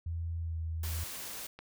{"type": "tone with pitch glide", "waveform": "sine", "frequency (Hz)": [83.4, 81.26], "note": ["E2", "E2"], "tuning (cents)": [21, -24], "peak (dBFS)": -33, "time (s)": [0.06, 1.04], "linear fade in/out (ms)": 5, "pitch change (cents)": -45, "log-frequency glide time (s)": [0.4, 0.57]}
{"type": "noise", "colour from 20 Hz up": "white", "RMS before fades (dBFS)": -42, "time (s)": [0.83, 1.47], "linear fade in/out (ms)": 5}
{"type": "click", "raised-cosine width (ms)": 0.3, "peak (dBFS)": -31, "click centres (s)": 1.59}
{"effects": []}